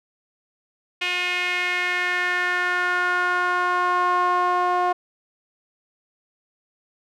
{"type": "tone with band-pass filter sweep", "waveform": "sawtooth", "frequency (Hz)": 358.5, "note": "F4", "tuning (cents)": 45, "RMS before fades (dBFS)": -22, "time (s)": [1.01, 4.93], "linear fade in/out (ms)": 10, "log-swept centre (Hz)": [2600, 870], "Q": 3.6, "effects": []}